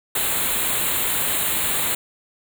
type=band-stop noise; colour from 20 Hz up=white; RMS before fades=-22 dBFS; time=0.15-1.95 s; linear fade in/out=5 ms; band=4200 to 7000 Hz; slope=96 dB/octave; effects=none